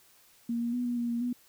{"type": "tone with pitch steps", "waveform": "sine", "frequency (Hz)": [234.4, 236.2, 245.8, 241.7, 237.6, 235.4, 245], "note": ["A#3", "A#3", "B3", "B3", "A#3", "A#3", "B3"], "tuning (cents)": [10, 23, -8, -37, 33, 17, -14], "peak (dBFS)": -28, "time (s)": [0.49, 1.33], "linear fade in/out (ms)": 5, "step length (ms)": 120, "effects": ["white hiss -61 dBFS RMS until 1.48 s"]}